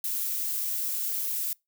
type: noise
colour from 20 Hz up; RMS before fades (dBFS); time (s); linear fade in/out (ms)
violet; -30; 0.04-1.53; 2
effects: noise-tail reverb RT60 0.2 s tail -25 dB re dry